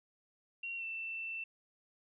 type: tone with pitch glide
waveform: sine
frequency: 2745 to 2675 Hz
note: F7 to E7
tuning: -31 to +25 cents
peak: -38 dBFS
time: 0.63-1.44 s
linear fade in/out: 5 ms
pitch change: -44 cents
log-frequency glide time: 0.77-0.84 s
effects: none